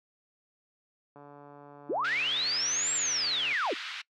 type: click train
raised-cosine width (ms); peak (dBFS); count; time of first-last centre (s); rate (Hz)
1; -36; 342; 1.16-3.528; 144
type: linear two-way sweep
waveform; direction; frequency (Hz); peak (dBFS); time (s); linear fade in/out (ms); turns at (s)
sine; up then down; 236.9 to 7610 to 236.9; -27; 1.89-3.74; 10; 2.93
type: band-pass noise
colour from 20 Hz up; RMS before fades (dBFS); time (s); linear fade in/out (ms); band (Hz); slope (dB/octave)
white; -39; 2.04-4.02; 10; 1300 to 3700; 24
effects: noise-tail reverb RT60 0.1 s tail -22 dB re dry + high-pass 150 Hz 12 dB/octave